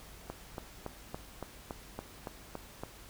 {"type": "click train", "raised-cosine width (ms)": 1, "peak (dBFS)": -24, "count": 10, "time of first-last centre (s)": [0.3, 2.835], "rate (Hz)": 3.55, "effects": ["added 50 Hz sine -57 dBFS peak until 3.09 s", "pink hiss -53 dBFS RMS until 3.09 s"]}